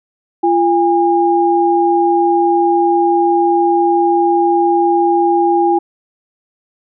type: tone pair together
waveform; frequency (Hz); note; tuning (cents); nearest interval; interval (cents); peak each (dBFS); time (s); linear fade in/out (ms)
sine; 343.8 / 813.2; F4 / G#5; -27 / -37; octave + minor third; 1490; -12; 0.43-5.79; 10
effects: none